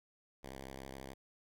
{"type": "tone with vibrato", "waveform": "5% pulse", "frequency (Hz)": 66.8, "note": "C2", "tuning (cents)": 36, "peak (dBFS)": -35, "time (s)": [0.43, 1.14], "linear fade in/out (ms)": 10, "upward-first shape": "square", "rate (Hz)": 12, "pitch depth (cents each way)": 45, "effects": []}